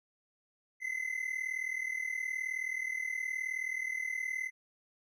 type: tone pair together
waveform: triangle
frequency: 2028 / 2067 Hz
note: B6 / C7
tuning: +45 / -22 cents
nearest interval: unison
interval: 33 cents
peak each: -35 / -35 dBFS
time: 0.8-4.51 s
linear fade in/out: 50 ms
effects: none